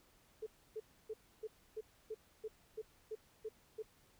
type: tone bursts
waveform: sine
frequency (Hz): 436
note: A4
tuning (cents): -16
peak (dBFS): -40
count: 11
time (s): 0.42-3.826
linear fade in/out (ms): 10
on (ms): 46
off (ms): 290
effects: pink hiss -69 dBFS RMS until 4.19 s